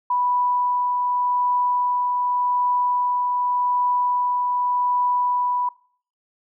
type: tone with tremolo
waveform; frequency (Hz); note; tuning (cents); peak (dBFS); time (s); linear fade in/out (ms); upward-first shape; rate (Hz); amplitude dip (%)
sine; 986; B5; -3; -17; 0.1-5.69; 5; triangle; 0.86; 25
effects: noise-tail reverb RT60 0.5 s tail -20 dB re dry